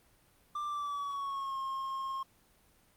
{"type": "tone with pitch glide", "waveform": "triangle", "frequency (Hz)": [1183, 1072.4], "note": ["D6", "C6"], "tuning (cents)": [12, 42], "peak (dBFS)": -32, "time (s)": [0.55, 2.23], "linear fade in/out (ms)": 5, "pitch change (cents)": -170, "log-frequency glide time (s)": [0.66, 1.58], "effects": ["pink hiss -66 dBFS RMS until 2.96 s", "Opus 32 kbps"]}